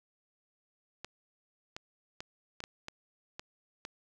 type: clicks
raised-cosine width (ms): 0.2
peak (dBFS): -23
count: 8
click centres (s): 1.046 / 1.765 / 2.205 / 2.604 / 2.639 / 2.884 / 3.395 / 3.851
effects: none